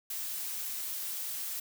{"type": "noise", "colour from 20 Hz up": "blue", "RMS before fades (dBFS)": -37, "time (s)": [0.1, 1.6], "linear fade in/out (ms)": 5, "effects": []}